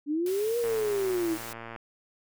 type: linear two-way sweep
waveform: sine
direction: up then down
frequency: 282.2 to 479.5 to 315.9 Hz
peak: -25 dBFS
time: 0.06-1.38 s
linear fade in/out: 50 ms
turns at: 0.58 s
type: noise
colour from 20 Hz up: white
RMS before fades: -42 dBFS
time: 0.26-1.53 s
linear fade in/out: 2 ms
type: click train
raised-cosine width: 0.5 ms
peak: -25 dBFS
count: 130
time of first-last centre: 0.64-1.762 s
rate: 115 Hz
effects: none